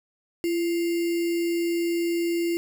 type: tone with sample-and-hold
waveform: sine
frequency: 340 Hz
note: F4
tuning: 46 cents flat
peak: -22 dBFS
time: 0.44-2.57 s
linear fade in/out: 0 ms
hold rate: 2450 Hz
effects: none